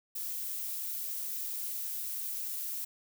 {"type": "noise", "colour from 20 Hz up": "violet", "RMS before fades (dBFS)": -37, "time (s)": [0.15, 2.85], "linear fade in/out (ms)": 10, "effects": []}